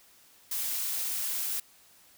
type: noise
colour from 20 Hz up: blue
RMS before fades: -32 dBFS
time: 0.51-1.6 s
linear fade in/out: 5 ms
effects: white hiss -59 dBFS RMS until 2.17 s